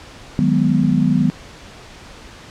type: chord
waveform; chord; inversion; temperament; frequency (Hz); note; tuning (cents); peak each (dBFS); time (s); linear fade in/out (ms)
sine; G# minor seventh; second; equal with one note detuned; 155.56 / 185.75 / 207.7 / 246.9; D#3 / F#3 / G#3 / B3; 0 / +7 / 0 / 0; -18 / -18 / -20 / -17; 0.39-1.3; 0
effects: pink hiss -39 dBFS RMS until 2.5 s + low-pass 6000 Hz 12 dB/octave